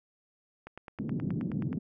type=click train; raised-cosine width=0.5 ms; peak=-28 dBFS; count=11; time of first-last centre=0.67-1.729 s; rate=9.44 Hz
type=band-pass noise; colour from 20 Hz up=pink; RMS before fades=-33 dBFS; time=0.99-1.79 s; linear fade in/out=10 ms; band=140 to 270 Hz; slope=24 dB/octave
effects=none